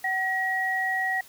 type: tone pair together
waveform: sine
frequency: 756.4 / 1906 Hz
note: F#5 / A#6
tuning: +38 / +38 cents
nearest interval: octave + major third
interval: 1600 cents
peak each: -29 / -25 dBFS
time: 0.04-1.21 s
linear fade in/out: 5 ms
effects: white hiss -51 dBFS RMS until 1.28 s